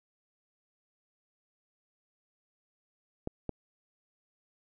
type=clicks; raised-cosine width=2 ms; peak=-20 dBFS; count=2; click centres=3.274 / 3.493 s; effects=none